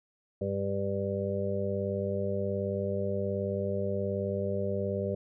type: harmonic tone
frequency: 98.7 Hz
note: G2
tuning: 12 cents sharp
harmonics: 1 / 2 / 4 / 5 / 6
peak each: -35 / -35 / -35 / -35 / -35 dBFS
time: 0.41-5.15 s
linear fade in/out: 5 ms
effects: none